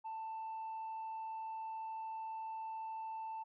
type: tone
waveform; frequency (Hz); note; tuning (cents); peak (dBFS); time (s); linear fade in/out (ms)
sine; 887; A5; +14; -39; 0.04-3.44; 20
effects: tanh soft clip ceiling -39 dBFS